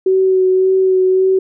sine tone with vibrato, 375.9 Hz, F#4, 27 cents sharp, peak -9 dBFS, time 0.06-1.39 s, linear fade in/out 5 ms, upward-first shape sine, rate 1.8 Hz, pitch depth 16 cents each way, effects none

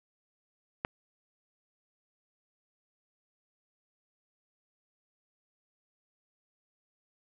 click, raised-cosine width 0.5 ms, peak -15 dBFS, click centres 0.849 s, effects none

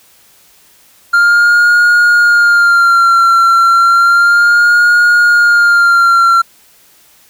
triangle tone with vibrato, 1396 Hz, F6, 1 cent flat, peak -3 dBFS, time 1.13-6.42 s, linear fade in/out 10 ms, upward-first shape sine, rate 0.32 Hz, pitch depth 43 cents each way, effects white hiss -46 dBFS RMS until 7.29 s

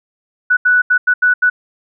sine tone bursts at uneven times, 1480 Hz, F#6, in tune, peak -8 dBFS, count 6, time 0.5-0.57 / 0.65-0.82 / 0.9-0.98 / 1.07-1.14 / 1.22-1.34 / 1.42-1.5 s, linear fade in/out 10 ms, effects none

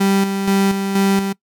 35% pulse tone with tremolo, 196 Hz, G3, in tune, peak -11 dBFS, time 0-1.33 s, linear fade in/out 10 ms, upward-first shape square, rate 2.1 Hz, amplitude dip 50%, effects noise-tail reverb RT60 0.1 s tail -22 dB re dry

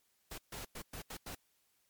pink noise bursts at uneven times, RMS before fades -45 dBFS, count 6, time 0.31-0.38 / 0.52-0.65 / 0.75-0.82 / 0.93-1.02 / 1.1-1.17 / 1.26-1.35 s, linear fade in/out 5 ms, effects white hiss -75 dBFS RMS until 1.89 s + MP3 96 kbps

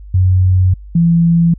sine tone pair in turn, 92.5 / 168.57 Hz, F#2 / E3, 0 / +39 cents, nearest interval minor seventh, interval 1039 cents, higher second, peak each -7 dBFS, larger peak neither, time 0.14-0.74 / 0.95-1.54 s, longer first, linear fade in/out 5 ms, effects added 50 Hz sine -30 dBFS peak until 1.58 s

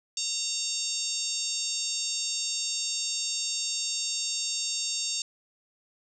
harmonic tone, 920 Hz, A#5, 23 cents flat, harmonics 3 / 4 / 5 / 6 / 7 / 8 / 9, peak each -41 / -36 / -35 / -35 / -35 / -35 / -41 dBFS, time 0.17-5.22 s, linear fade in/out 2 ms, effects none

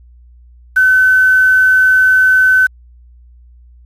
sine tone with quantisation, 1518 Hz, F#6, 44 cents sharp, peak -6 dBFS, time 0.76-2.67 s, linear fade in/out 10 ms, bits 5, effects added 60 Hz sine -39 dBFS peak until 3.85 s + resampled to 32000 Hz

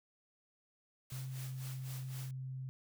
white noise with tremolo, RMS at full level -50 dBFS, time 1.1-2.31 s, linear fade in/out 2 ms, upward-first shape sine, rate 3.9 Hz, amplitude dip 75%
sine tone, 130.81 Hz, C3, in tune, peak -40 dBFS, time 1.12-2.69 s, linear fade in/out 0 ms
effects none

